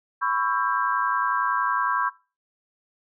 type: chord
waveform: sine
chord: C# half-diminished seventh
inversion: third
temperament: just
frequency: 997.9 / 1108.7 / 1330.5 / 1596.6 Hz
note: B5 / C#6 / E6 / G6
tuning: +18 / 0 / +16 / +31 cents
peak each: -27 / -25 / -29 / -28 dBFS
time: 0.21-2.1 s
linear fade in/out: 20 ms
effects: noise-tail reverb RT60 0.3 s tail -19 dB re dry